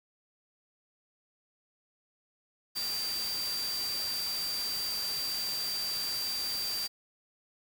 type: tone in noise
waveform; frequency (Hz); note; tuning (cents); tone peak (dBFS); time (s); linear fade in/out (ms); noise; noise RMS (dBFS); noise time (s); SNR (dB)
sine; 4699; D8; 0; -32; 2.75-6.88; 20; white; -39; 2.75-6.88; +4
effects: none